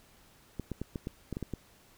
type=clicks; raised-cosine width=3 ms; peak=-22 dBFS; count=9; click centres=0.597 / 0.717 / 0.816 / 0.958 / 1.071 / 1.327 / 1.369 / 1.427 / 1.537 s; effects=pink hiss -61 dBFS RMS until 1.97 s